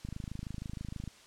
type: click train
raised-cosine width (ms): 5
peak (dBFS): -27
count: 28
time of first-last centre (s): 0.05-1.077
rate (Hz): 26.3
effects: white hiss -57 dBFS RMS until 1.26 s + low-pass 7000 Hz 12 dB/octave